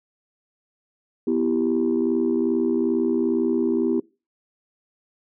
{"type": "chord", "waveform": "sine", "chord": "E minor", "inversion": "second", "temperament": "equal", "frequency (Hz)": [246.9, 329.6, 392], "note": ["B3", "E4", "G4"], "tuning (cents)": [0, 0, 0], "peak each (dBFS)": [-22, -22, -23], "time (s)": [1.27, 4], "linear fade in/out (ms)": 5, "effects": ["noise-tail reverb RT60 0.3 s tail -23 dB re dry", "tanh soft clip ceiling -12 dBFS"]}